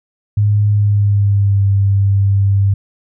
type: tone with pitch glide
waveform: sine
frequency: 103.83 to 98.97 Hz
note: G#2 to G2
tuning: 0 to +17 cents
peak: -9 dBFS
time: 0.37-2.74 s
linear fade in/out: 5 ms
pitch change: -83 cents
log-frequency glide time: 0.7-1.64 s
effects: none